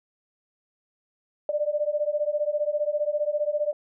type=beating tone pair; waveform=sine; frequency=587.3 / 602.3 Hz; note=D5 / D5; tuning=0 / +44 cents; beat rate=15 Hz; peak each=-26 dBFS; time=1.49-3.73 s; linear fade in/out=2 ms; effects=none